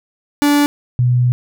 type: tone pair in turn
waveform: 45% pulse / sine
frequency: 290 / 123.63 Hz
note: D4 / B2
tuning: -22 / +2 cents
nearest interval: octave + minor third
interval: 1476 cents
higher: first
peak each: -10 / -10 dBFS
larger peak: neither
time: 0.42-0.66 / 0.99-1.32 s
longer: second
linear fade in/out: 0 ms
effects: none